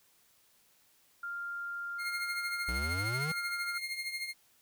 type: tone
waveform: sine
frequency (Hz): 1396.9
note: F6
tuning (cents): 0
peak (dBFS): -36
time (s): 1.23-3.78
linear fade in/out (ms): 5
type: tone with tremolo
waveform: 30% pulse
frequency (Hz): 2130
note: C7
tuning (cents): +30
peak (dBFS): -30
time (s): 1.98-4.34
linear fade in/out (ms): 50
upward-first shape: triangle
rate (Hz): 13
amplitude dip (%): 70
type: exponential sweep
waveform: square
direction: up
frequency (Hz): 58.27 to 165.6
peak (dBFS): -35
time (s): 2.68-3.32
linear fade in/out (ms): 5
effects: white hiss -67 dBFS RMS until 4.61 s